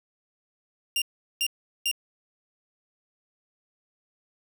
sawtooth tone bursts, 2794 Hz, F7, in tune, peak -20 dBFS, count 3, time 0.96-1.914 s, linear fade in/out 2 ms, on 58 ms, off 390 ms, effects none

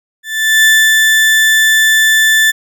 35% pulse tone with ADSR envelope, 1760 Hz, A6, in tune, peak -3 dBFS, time 0.23-2.52 s, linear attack 410 ms, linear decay 280 ms, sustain -2 dB, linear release 20 ms, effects none

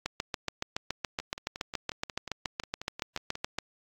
two click trains, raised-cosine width 0.2 ms, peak -13 / -21 dBFS, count 26 / 13, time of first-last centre 0.06-3.586 / 1.2-3.354 s, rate 7.09 / 5.57 Hz, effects AAC 64 kbps

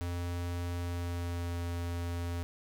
square tone with pitch glide, 87.31 to 86.26 Hz, F2 to F2, 0 to -21 cents, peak -34 dBFS, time 0.01-2.43 s, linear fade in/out 0 ms, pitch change -21 cents, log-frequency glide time 0.78-1.57 s, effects none

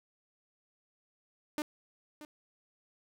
sawtooth tone with echo, 300.5 Hz, D4, 40 cents sharp, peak -28 dBFS, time 1.58-1.62 s, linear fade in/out 0 ms, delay 630 ms, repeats 1, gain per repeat -14 dB, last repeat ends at 2.25 s, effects none

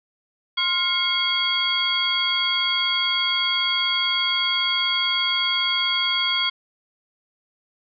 sine tone cluster, 1051 / 1408 / 2159 / 3296 / 4571 Hz, C6 / F6 / C#7 / G#7 / D8, +7 / +14 / -46 / -14 / -48 cents, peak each -30 / -30 / -27 / -21 / -30 dBFS, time 0.57-6.5 s, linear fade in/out 10 ms, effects none

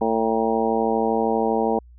harmonic tone with a mistuned harmonic, 112.6 Hz, A2, 40 cents sharp, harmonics 2 / 3 / 4 / 5 / 6 / 7 / 8, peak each -25 / -28 / -23 / -28 / -29 / -25 / -29 dBFS, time 0.01-1.79 s, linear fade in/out 5 ms, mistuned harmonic 8, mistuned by +80 cents, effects added 60 Hz sine -44 dBFS peak until 1.98 s

